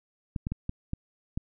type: clicks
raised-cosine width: 5 ms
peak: -18 dBFS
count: 6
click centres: 0.362 / 0.469 / 0.52 / 0.694 / 0.934 / 1.375 s
effects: none